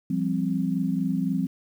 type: chord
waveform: sine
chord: F suspended second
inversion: none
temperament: equal with one note detuned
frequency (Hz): 172.11 / 196 / 261.6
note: F3 / G3 / C4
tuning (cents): -25 / 0 / 0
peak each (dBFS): -27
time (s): 0.1-1.47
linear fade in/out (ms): 5
effects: 9-bit